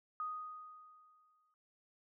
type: tone with exponential decay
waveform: sine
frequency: 1244.5 Hz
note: D#6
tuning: in tune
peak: -36 dBFS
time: 0.2-1.54 s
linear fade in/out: 1 ms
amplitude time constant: 290 ms
effects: none